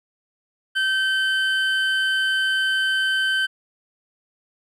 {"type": "tone pair together", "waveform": "triangle", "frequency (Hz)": [1549, 3062], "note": ["G6", "G7"], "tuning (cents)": [-21, -41], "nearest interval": "octave", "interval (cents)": 1180, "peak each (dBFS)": [-18, -23], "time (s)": [0.75, 3.47], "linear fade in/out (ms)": 20, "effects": []}